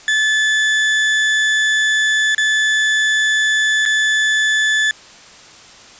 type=tone with dropouts; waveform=35% pulse; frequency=1735 Hz; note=A6; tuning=25 cents flat; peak=-11 dBFS; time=0.08-4.91 s; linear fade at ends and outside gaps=1 ms; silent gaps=2.348-2.38 / 3.854-3.86 s; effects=white hiss -41 dBFS RMS until 5.99 s + resampled to 16000 Hz